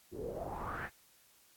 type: noise with low-pass filter sweep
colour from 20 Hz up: pink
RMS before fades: -41 dBFS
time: 0.11-0.9 s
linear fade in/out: 50 ms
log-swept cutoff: 340 to 1900 Hz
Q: 5.8
effects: white hiss -65 dBFS RMS until 1.56 s + AAC 64 kbps